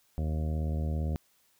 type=harmonic tone; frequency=77.7 Hz; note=D#2; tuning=2 cents flat; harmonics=1 / 2 / 3 / 4 / 5 / 6 / 7 / 8 / 9; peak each=-29 / -35 / -40 / -47 / -48 / -50 / -46 / -53 / -50 dBFS; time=0.18-1.16 s; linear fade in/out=0 ms; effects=white hiss -68 dBFS RMS until 1.59 s